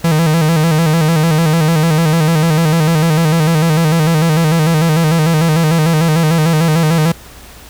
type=tone with vibrato; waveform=45% pulse; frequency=160.3 Hz; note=E3; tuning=48 cents flat; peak=-9 dBFS; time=0.04-7.12 s; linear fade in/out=5 ms; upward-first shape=square; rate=6.7 Hz; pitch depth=70 cents each way; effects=added 60 Hz sine -40 dBFS peak until 7.69 s + pink hiss -37 dBFS RMS until 7.69 s